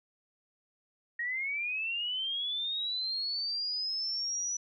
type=linear sweep; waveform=sine; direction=up; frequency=1864.7 to 5940 Hz; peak=-31 dBFS; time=1.19-4.57 s; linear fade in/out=5 ms; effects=none